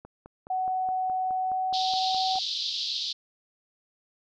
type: click train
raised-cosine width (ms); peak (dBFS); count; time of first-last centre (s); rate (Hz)
1; -30; 12; 0.05-2.356; 4.77
type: tone with pitch glide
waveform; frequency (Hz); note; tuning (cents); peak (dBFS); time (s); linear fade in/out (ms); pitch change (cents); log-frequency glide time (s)
sine; 747 to 755.2; F#5 to F#5; +16 to +35; -25; 0.5-2.39; 5; +19; 1.3-2.2
type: band-pass noise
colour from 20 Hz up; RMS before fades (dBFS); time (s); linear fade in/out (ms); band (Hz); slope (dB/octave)
white; -31; 1.73-3.13; 10; 3400 to 4700; 48
effects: none